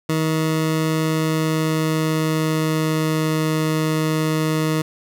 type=tone with pitch glide; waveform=20% pulse; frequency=158.4 to 156.85 Hz; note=D#3 to D#3; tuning=+31 to +14 cents; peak=-13 dBFS; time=0.09-4.82 s; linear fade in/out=5 ms; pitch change=-17 cents; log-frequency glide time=1.02-3.57 s; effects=none